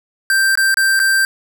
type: tone with dropouts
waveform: square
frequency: 1570 Hz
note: G6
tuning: 2 cents sharp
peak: -12 dBFS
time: 0.3-1.25 s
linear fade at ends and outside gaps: 1 ms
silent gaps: 0.554-0.574 / 0.743-0.771 / 0.993-0.999 s
effects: none